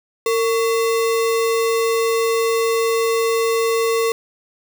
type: tone with sample-and-hold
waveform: sine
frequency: 456.3 Hz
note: A#4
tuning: 37 cents flat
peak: -15 dBFS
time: 0.26-4.12 s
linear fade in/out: 2 ms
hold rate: 1575 Hz
effects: none